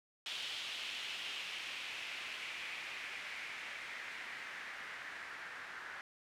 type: noise with low-pass filter sweep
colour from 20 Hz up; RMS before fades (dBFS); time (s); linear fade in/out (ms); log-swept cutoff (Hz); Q
blue; -45; 0.26-6.01; 0; 3200 to 1600; 2.8
effects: none